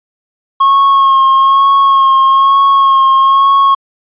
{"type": "tone with vibrato", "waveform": "triangle", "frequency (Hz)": 1087, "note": "C#6", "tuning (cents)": -34, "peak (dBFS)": -3, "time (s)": [0.6, 3.75], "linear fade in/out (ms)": 10, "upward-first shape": "sine", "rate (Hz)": 1.1, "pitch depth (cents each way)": 23, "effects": ["resampled to 8000 Hz"]}